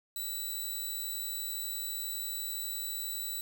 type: tone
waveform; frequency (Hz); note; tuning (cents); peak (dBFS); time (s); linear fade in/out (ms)
5% pulse; 3951; B7; 0; -27; 0.16-3.41; 2
effects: 9-bit